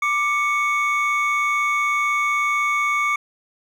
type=tone pair together; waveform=triangle; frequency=1179 / 2221 Hz; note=D6 / C#7; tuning=+6 / +3 cents; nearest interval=major seventh; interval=1097 cents; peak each=-19 dBFS; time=0.02-3.16 s; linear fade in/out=5 ms; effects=none